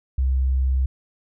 sine tone, 65.41 Hz, C2, in tune, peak -17 dBFS, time 0.18-0.86 s, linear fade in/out 5 ms, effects none

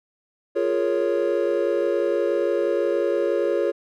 triangle chord, Bb minor seventh, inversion second, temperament equal, 349.2 / 415.3 / 466.2 / 554.4 Hz, F4 / Ab4 / Bb4 / Db5, 0 / 0 / 0 / 0 cents, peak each -23 / -23 / -25 / -22 dBFS, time 0.55-3.72 s, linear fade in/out 20 ms, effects none

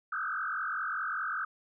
sine tone with frequency modulation, 1400 Hz, F6, 4 cents sharp, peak -31 dBFS, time 0.12-1.45 s, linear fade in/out 5 ms, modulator 44.9 Hz, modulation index 4, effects none

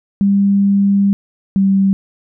sine tone pair in turn, 199 / 194.57 Hz, G3 / G3, +26 / -13 cents, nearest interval unison, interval 39 cents, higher first, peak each -9 dBFS, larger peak neither, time 0.21-1.13 / 1.56-1.93 s, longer first, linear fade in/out 0 ms, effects none

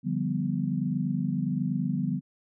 sine chord, G dominant seventh, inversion second, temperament equal, 146.83 / 174.61 / 196 / 246.9 Hz, D3 / F3 / G3 / B3, 0 / 0 / 0 / 0 cents, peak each -31 dBFS, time 0.03-2.21 s, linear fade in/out 50 ms, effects none

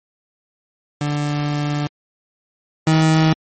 30% pulse tone pair in turn, 146.83 / 158.47 Hz, D3 / D#3, 0 / +32 cents, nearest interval minor second, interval 132 cents, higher second, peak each -16 / -9 dBFS, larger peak second, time 1.01-1.87 / 2.87-3.33 s, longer first, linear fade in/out 2 ms, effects MP3 32 kbps

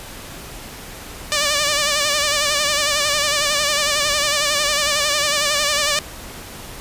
5% pulse tone with vibrato, 587.3 Hz, D5, in tune, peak -5 dBFS, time 1.32-5.99 s, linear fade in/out 0 ms, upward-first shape sine, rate 11 Hz, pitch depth 59 cents each way, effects pink hiss -35 dBFS RMS until 6.8 s + resampled to 32000 Hz

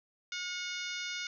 harmonic tone with a mistuned harmonic, 719 Hz, F#5, 50 cents flat, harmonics 2 / 3 / 4 / 5 / 6 / 7 / 8 / 9, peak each -42 / -41 / -45 / -43 / -48 / -45 / -48 / -49 dBFS, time 0.32-1.27 s, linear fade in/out 2 ms, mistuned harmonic 3, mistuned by +29 cents, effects none

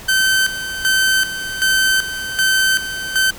sawtooth tone with tremolo, 1541 Hz, G6, 30 cents flat, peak -9 dBFS, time 0.08-3.31 s, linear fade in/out 10 ms, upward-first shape square, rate 1.3 Hz, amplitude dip 70%, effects pink hiss -36 dBFS RMS until 3.38 s

